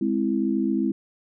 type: chord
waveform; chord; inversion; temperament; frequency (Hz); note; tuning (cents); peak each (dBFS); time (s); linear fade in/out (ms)
sine; Ab augmented; none; equal; 207.7 / 261.6 / 329.6; Ab3 / C4 / E4; 0 / 0 / 0; -25; 0.01-0.92; 5
effects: none